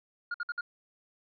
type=tone bursts; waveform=triangle; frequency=1421 Hz; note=F6; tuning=30 cents sharp; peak=-29 dBFS; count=4; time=0.31-0.61 s; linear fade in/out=5 ms; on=33 ms; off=56 ms; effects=resampled to 11025 Hz